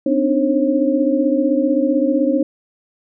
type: tone cluster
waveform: sine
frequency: 257.8 / 289.4 / 305.1 / 539 Hz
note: C4 / D4 / D#4 / C#5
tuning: -26 / -25 / -34 / -49 cents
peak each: -19 dBFS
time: 0.06-2.43 s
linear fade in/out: 5 ms
effects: none